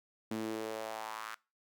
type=tone with high-pass filter sweep; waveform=sawtooth; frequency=110 Hz; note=A2; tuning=in tune; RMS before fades=-40 dBFS; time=0.31-1.35 s; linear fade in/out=5 ms; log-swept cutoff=240 to 1400 Hz; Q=2.9; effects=noise-tail reverb RT60 0.3 s tail -23 dB re dry